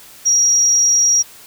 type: tone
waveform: sine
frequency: 5690 Hz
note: F8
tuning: 31 cents sharp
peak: -10 dBFS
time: 0.25-1.23 s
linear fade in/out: 20 ms
effects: white hiss -41 dBFS RMS until 1.46 s